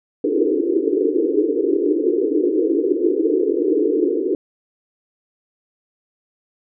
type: band-pass noise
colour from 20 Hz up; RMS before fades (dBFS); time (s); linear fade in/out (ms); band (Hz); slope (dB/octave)
pink; -18; 0.24-4.35; 2; 290 to 470; 96
effects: none